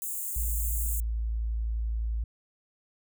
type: high-pass noise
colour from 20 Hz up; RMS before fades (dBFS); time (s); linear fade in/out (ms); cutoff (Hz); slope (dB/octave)
white; -34; 0.02-1; 0; 6800; 96
type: tone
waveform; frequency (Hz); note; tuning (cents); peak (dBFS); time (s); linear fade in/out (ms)
sine; 55.8; A1; +25; -27; 0.36-2.24; 5
effects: none